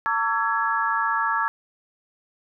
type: tone cluster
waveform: sine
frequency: 904 / 1136 / 1338 / 1673 Hz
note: A5 / C#6 / E6 / G#6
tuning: +47 / +42 / +25 / +12 cents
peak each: -26 dBFS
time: 0.06-1.48 s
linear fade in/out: 0 ms
effects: none